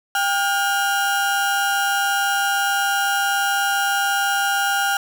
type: tone pair together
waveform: 35% pulse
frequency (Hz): 796 / 1424.5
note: G5 / F6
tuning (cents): +26 / +34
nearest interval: minor seventh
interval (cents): 1008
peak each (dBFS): -19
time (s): 0.15-4.97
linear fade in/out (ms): 2
effects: 7-bit